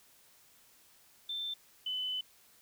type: tone pair in turn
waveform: sine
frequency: 3556 / 3016 Hz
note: A7 / F#7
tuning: +18 / +32 cents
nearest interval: minor third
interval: 286 cents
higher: first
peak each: -35 / -33 dBFS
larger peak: second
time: 1.29-1.54 / 1.86-2.21 s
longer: second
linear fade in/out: 5 ms
effects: white hiss -63 dBFS RMS until 2.61 s